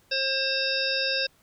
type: harmonic tone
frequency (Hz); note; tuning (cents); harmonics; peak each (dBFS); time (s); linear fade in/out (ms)
534; C5; +35; 1 / 3 / 5 / 7 / 9 / 10; -31 / -31 / -31 / -31 / -31 / -31; 0.11-1.27; 10
effects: pink hiss -62 dBFS RMS until 1.42 s